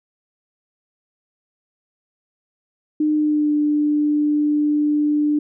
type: tone with pitch glide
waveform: sine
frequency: 304 to 297.2 Hz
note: D#4 to D4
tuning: -40 to +21 cents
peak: -15 dBFS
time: 3-5.39 s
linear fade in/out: 5 ms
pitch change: -39 cents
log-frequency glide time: 3.13-3.53 s
effects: none